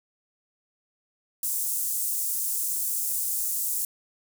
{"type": "high-pass noise", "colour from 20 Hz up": "pink", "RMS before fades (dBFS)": -28, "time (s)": [1.43, 3.85], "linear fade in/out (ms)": 2, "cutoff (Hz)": 8000, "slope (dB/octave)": 24, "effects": []}